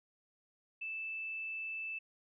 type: tone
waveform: sine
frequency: 2637 Hz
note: E7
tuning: in tune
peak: -38 dBFS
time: 0.81-1.99 s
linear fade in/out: 10 ms
effects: none